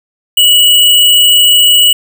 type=tone with sample-and-hold; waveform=sine; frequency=2938 Hz; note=F#7; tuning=13 cents flat; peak=-3 dBFS; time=0.37-1.93 s; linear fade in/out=5 ms; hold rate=11025 Hz; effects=none